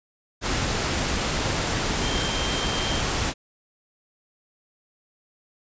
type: tone in noise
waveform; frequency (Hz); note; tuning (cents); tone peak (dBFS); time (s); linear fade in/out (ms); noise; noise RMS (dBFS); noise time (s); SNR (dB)
sine; 3160; G7; +13; -31; 2.01-3.03; 50; pink; -25; 0.41-3.34; -9
effects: resampled to 16000 Hz